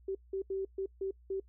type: tone bursts at uneven times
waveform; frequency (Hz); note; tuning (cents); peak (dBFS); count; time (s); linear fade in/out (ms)
sine; 385.8; G4; -28; -32; 6; 0.08-0.15 / 0.33-0.42 / 0.5-0.65 / 0.78-0.86 / 1.01-1.11 / 1.3-1.4; 5
effects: noise-tail reverb RT60 0.1 s tail -24 dB re dry + added 60 Hz sine -57 dBFS peak until 1.48 s